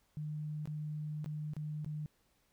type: tone with dropouts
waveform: sine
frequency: 151.6 Hz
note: D#3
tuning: 45 cents flat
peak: -37 dBFS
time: 0.17-2.06 s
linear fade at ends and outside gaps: 0 ms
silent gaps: 0.656-0.674 / 1.244-1.26 / 1.535-1.566 / 1.846-1.862 s
effects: pink hiss -74 dBFS RMS until 2.52 s